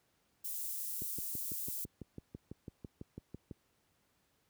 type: high-pass noise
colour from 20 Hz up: white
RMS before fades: -40 dBFS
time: 0.44-1.85 s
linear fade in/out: 10 ms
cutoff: 10000 Hz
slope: 12 dB/octave
type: click train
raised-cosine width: 3 ms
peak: -31 dBFS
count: 16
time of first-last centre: 1.02-3.512 s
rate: 6.02 Hz
effects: pink hiss -75 dBFS RMS until 4.49 s + high-pass 60 Hz 12 dB/octave